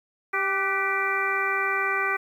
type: harmonic tone with a mistuned harmonic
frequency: 392 Hz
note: G4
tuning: in tune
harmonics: 1 / 2 / 3 / 4 / 5 / 6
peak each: -32 / -34 / -28 / -29 / -28 / -30 dBFS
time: 0.33-2.17 s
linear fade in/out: 10 ms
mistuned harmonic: 4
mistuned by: -61 cents
effects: 9-bit